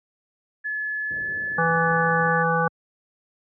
sine tone with pitch glide, 1715 to 1725.9 Hz, A6 to A6, -45 to -34 cents, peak -25 dBFS, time 0.64-2.44 s, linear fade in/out 20 ms, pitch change +11 cents, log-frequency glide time 0.97-1.29 s
pink low-pass noise, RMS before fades -41 dBFS, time 1.1-2.31 s, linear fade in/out 10 ms, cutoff 650 Hz, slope 96 dB/octave
harmonic tone, 165.7 Hz, E3, 9 cents sharp, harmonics 1 / 3 / 5 / 7 / 9, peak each -25 / -25 / -25 / -25 / -25 dBFS, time 1.58-2.68 s, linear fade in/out 5 ms
effects high-pass 100 Hz 12 dB/octave

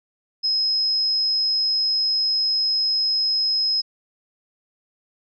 sine tone, 5120 Hz, D#8, 49 cents sharp, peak -18 dBFS, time 0.43-3.82 s, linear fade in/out 20 ms, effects none

